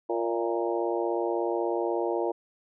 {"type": "harmonic tone with a mistuned harmonic", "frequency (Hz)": 116.4, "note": "A#2", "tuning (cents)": -2, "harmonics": [3, 4, 5, 6, 7, 8], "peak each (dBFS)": [-29, -31, -33, -35, -36, -37], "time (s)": [0.09, 2.32], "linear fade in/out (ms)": 10, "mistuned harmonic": 6, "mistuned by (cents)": -50, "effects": []}